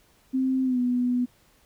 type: tone with pitch glide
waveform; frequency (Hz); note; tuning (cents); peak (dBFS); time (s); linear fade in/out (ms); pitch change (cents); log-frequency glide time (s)
sine; 261.6 to 246.9; C4 to B3; 0 to 0; -21; 0.33-1.26; 20; -100; 0.64-0.79
effects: pink hiss -61 dBFS RMS until 1.65 s